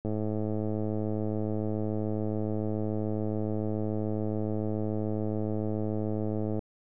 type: click train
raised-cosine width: 2 ms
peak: -19 dBFS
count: 701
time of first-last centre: 0.05-6.592 s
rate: 107 Hz
effects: none